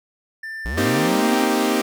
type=tone; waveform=triangle; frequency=1781 Hz; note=A6; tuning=21 cents sharp; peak=-27 dBFS; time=0.43-1.08 s; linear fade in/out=5 ms
type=linear sweep; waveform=square; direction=up; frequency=50.2 to 277.2 Hz; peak=-25 dBFS; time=0.65-1.44 s; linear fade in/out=5 ms
type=chord; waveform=sawtooth; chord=C minor seventh; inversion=third; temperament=equal; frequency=233.1 / 261.6 / 311.1 / 392 Hz; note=Bb3 / C4 / Eb4 / G4; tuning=0 / 0 / 0 / 0 cents; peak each=-19 dBFS; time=0.77-1.82 s; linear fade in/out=10 ms
effects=none